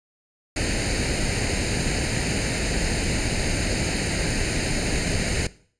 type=noise with comb filter; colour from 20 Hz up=pink; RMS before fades=-24 dBFS; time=0.56-5.47 s; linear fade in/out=5 ms; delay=0.44 ms; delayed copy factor=+0.75; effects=noise-tail reverb RT60 0.5 s tail -19 dB re dry + resampled to 22050 Hz